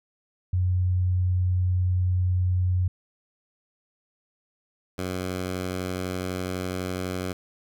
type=tone pair in turn; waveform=sine / 10% pulse; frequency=91 / 92 Hz; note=F#2 / F#2; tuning=-28 / -9 cents; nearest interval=unison; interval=19 cents; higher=second; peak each=-20 dBFS; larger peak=neither; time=0.53-2.88 / 4.98-7.33 s; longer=neither; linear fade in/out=5 ms; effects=none